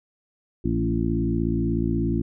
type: harmonic tone with a mistuned harmonic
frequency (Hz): 56.6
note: A1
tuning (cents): +50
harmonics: 1 / 2 / 3 / 4 / 5 / 6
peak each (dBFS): -28 / -28 / -28 / -28 / -28 / -28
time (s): 0.64-2.22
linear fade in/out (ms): 10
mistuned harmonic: 4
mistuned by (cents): +19
effects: none